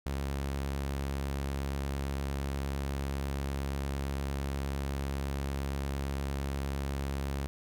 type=tone with vibrato; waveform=sawtooth; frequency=69 Hz; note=C#2; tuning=7 cents flat; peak=-28 dBFS; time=0.06-7.47 s; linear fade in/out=0 ms; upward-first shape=sine; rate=8.5 Hz; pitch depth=10 cents each way; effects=none